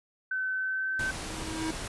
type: tone with pitch glide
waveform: sine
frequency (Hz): 1524 to 1539.9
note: G6 to G6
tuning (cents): -49 to -31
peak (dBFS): -28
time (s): 0.31-1.11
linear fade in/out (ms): 5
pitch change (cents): +18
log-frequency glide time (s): 0.54-0.88
type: tone with exponential growth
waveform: square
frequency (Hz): 319.6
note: D#4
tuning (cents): +47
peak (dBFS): -29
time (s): 0.83-1.71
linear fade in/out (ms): 5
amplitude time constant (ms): 190
type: noise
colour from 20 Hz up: pink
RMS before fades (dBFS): -37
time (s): 0.99-1.88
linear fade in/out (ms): 5
effects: resampled to 24000 Hz